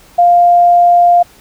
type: tone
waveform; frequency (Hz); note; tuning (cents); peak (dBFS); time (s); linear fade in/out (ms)
sine; 700; F5; +4; -4; 0.18-1.23; 10
effects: pink hiss -43 dBFS RMS until 1.4 s